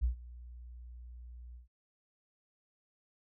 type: tone with ADSR envelope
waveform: sine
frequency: 60.3 Hz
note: B1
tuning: 41 cents flat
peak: -25 dBFS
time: 0.01-1.68 s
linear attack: 30 ms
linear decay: 110 ms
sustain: -21 dB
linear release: 130 ms
effects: none